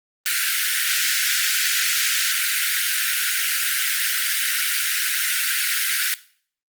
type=high-pass noise; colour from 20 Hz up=pink; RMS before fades=-21 dBFS; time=0.26-6.14 s; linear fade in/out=0 ms; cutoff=1400 Hz; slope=96 dB/octave; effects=noise-tail reverb RT60 0.5 s tail -18 dB re dry + Opus 32 kbps